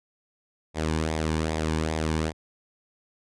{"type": "tone with flanger", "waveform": "sawtooth", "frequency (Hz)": 78.9, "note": "D#2", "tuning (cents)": 25, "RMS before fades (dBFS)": -27, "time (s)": [0.74, 2.33], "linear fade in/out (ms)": 50, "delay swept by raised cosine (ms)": [0.68, 1.57], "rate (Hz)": 2.5, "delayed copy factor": -0.6, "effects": ["resampled to 22050 Hz"]}